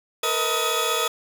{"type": "tone cluster", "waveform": "sawtooth", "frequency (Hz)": [456.1, 491, 635, 1262, 3412], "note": ["A#4", "B4", "D#5", "D#6", "G#7"], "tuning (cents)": [-38, -10, 35, 24, 46], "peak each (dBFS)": [-24, -26, -27, -22, -24], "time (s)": [0.23, 1.08], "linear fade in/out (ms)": 5, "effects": []}